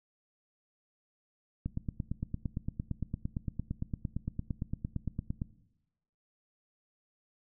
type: click train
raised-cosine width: 5 ms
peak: -21 dBFS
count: 34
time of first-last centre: 1.66-5.419 s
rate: 8.78 Hz
effects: noise-tail reverb RT60 0.9 s tail -18 dB re dry